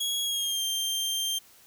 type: tone with pitch glide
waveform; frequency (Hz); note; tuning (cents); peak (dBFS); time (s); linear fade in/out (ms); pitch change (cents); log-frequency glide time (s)
sawtooth; 3322 to 3168; G#7 to G7; 0 to +18; -24; 0-1.39; 10; -82; 0.23-0.63
effects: white hiss -56 dBFS RMS until 1.66 s